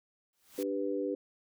white noise with exponential growth, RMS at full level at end -43 dBFS, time 0.33-0.63 s, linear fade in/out 1 ms, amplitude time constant 65 ms
sine chord, G major, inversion second, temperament equal, 293.7 / 392 / 493.9 Hz, D4 / G4 / B4, 0 / 0 / 0 cents, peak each -35 dBFS, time 0.58-1.15 s, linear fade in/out 5 ms
effects none

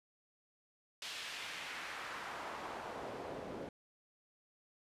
pink noise with band-pass filter sweep, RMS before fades -45 dBFS, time 1.02-3.69 s, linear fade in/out 2 ms, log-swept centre 3500 to 390 Hz, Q 1.2, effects resampled to 32000 Hz

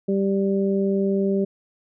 harmonic tone, 196 Hz, G3, in tune, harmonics 1 / 2 / 3, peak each -21 / -22 / -30 dBFS, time 0.08-1.45 s, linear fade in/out 10 ms, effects none

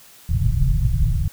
pink low-pass noise, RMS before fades -18 dBFS, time 0.29-1.28 s, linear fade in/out 5 ms, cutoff 160 Hz, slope 96 dB/octave, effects white hiss -47 dBFS RMS until 1.32 s

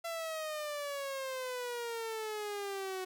sawtooth exponential sweep, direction down, 676 to 370 Hz, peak -33 dBFS, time 0.04-3.05 s, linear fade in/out 10 ms, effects none

